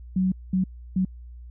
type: tone bursts at uneven times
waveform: sine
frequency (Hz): 186.5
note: F#3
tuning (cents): +14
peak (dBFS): -19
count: 3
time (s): 0.16-0.32 / 0.53-0.64 / 0.96-1.05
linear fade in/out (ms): 5
effects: added 60 Hz sine -39 dBFS peak until 1.5 s